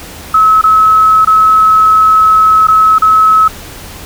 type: tone with dropouts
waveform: sine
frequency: 1290 Hz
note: E6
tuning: 38 cents flat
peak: -3 dBFS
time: 0.34-3.48 s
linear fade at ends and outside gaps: 5 ms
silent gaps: 0.614-0.638 / 1.249-1.272 / 2.671-2.683 / 2.984-3.02 s
effects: added 78 Hz sine -36 dBFS peak until 4.05 s + pink hiss -29 dBFS RMS until 4.05 s